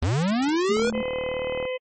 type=linear sweep; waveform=square; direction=up; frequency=73 to 493.9 Hz; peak=-21 dBFS; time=0.02-0.9 s; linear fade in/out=5 ms
type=tone; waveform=sine; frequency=220 Hz; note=A3; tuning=in tune; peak=-26 dBFS; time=0.69-1.02 s; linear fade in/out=5 ms
type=click train; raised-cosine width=1 ms; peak=-19 dBFS; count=35; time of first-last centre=0.77-1.653 s; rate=38.5 Hz
type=harmonic tone; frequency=510 Hz; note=C5; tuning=44 cents flat; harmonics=1 / 2 / 4 / 5 / 6; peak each=-26 / -41 / -37 / -39 / -41 dBFS; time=0.93-1.78 s; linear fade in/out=20 ms
effects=MP3 32 kbps